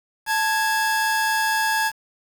45% pulse tone pair together, 880 / 1655.9 Hz, A5 / G#6, 0 / -6 cents, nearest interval major seventh, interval 1094 cents, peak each -22 dBFS, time 0.26-1.92 s, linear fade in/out 50 ms, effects 7-bit

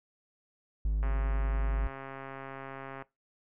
triangle tone, 51.9 Hz, G#1, in tune, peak -24 dBFS, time 0.85-1.87 s, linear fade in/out 0 ms
click train, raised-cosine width 0.5 ms, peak -26 dBFS, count 270, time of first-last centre 1.03-3.023 s, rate 135 Hz
effects noise-tail reverb RT60 0.2 s tail -20 dB re dry + low-pass 2000 Hz 12 dB/octave

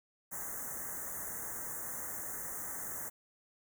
white band-stop noise, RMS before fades -41 dBFS, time 0.31-3.1 s, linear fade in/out 20 ms, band 2000 to 6100 Hz, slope 96 dB/octave, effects none

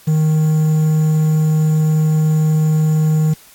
triangle tone with quantisation, 155.56 Hz, D#3, in tune, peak -9 dBFS, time 0.07-3.34 s, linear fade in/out 10 ms, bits 6, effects white hiss -45 dBFS RMS until 3.54 s + AAC 64 kbps

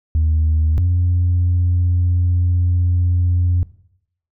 sine tone pair in turn, 78.5 / 88.42 Hz, D#2 / F2, +16 / +22 cents, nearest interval major second, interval 206 cents, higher second, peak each -11 dBFS, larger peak neither, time 0.15-0.78 / 0.78-3.63 s, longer second, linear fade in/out 0 ms, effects noise-tail reverb RT60 0.7 s tail -18 dB re dry + tanh soft clip ceiling -10 dBFS

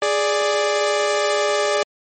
sawtooth tone pair together, 415.3 / 587.3 Hz, G#4 / D5, 0 / 0 cents, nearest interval tritone, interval 600 cents, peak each -17 / -15 dBFS, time 0.02-1.83 s, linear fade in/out 2 ms, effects MP3 32 kbps

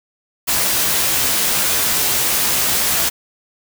white noise with comb filter, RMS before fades -17 dBFS, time 0.47-3.1 s, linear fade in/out 20 ms, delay 15 ms, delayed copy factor +0.6, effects none

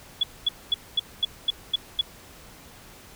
sine tone bursts, 3401 Hz, G#7, 40 cents sharp, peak -18 dBFS, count 8, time 0.21-2.012 s, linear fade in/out 5 ms, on 24 ms, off 230 ms, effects pink hiss -48 dBFS RMS until 3.15 s

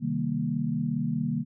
sine chord, C minor seventh, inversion none, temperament equal, 130.81 / 155.56 / 196 / 233.1 Hz, C3 / Eb3 / G3 / Bb3, 0 / 0 / 0 / 0 cents, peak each -34 / -30 / -33 / -29 dBFS, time 0-1.45 s, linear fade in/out 50 ms, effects none

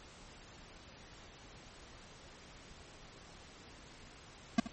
square tone with echo, 229.6 Hz, A#3, 26 cents flat, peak -24 dBFS, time 4.58-4.6 s, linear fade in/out 5 ms, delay 75 ms, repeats 1, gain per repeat -15 dB, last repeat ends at 4.675 s, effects pink hiss -55 dBFS RMS until 4.72 s + MP3 32 kbps

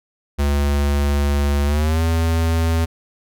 square tone with pitch glide, 71.5 to 82.13 Hz, D2 to E2, -46 to -6 cents, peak -16 dBFS, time 0.38-2.86 s, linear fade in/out 20 ms, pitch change +240 cents, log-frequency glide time 1.65-2.02 s, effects none

